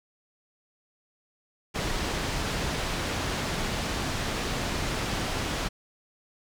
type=low-pass noise; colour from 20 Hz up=pink; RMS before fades=-30 dBFS; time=1.74-5.69 s; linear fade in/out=20 ms; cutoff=6200 Hz; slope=12 dB/octave; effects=none